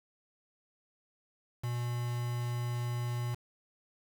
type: tone with quantisation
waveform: triangle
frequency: 120.5 Hz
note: B2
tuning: 42 cents flat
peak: -30 dBFS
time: 1.63-3.35 s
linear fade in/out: 10 ms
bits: 7
effects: none